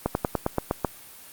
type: slowing click train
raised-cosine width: 1 ms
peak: -8 dBFS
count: 8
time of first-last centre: 0.06-0.848 s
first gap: 91 ms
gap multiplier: 1.07
effects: white hiss -46 dBFS RMS until 1.32 s + Opus 32 kbps